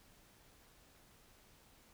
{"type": "silence", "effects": ["pink hiss -65 dBFS RMS until 1.93 s"]}